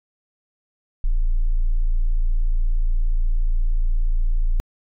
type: tone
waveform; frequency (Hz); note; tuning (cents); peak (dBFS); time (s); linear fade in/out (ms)
sine; 28.44; A#0; -42; -14; 1.04-4.6; 0
effects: tanh soft clip ceiling -11 dBFS